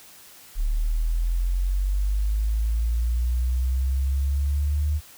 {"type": "linear sweep", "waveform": "sine", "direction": "up", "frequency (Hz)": [35.96, 75.6], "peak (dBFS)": -20, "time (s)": [0.55, 5.01], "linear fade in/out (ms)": 50, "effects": ["white hiss -48 dBFS RMS until 5.17 s"]}